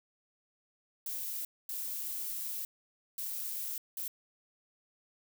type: noise bursts at uneven times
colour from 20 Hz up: violet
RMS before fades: -38 dBFS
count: 4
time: 1.06-1.45 / 1.69-2.65 / 3.18-3.78 / 3.97-4.08 s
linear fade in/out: 2 ms
effects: none